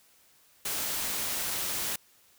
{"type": "noise", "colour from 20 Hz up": "white", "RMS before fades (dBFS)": -32, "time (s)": [0.65, 1.96], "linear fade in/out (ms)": 5, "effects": ["white hiss -62 dBFS RMS until 2.38 s"]}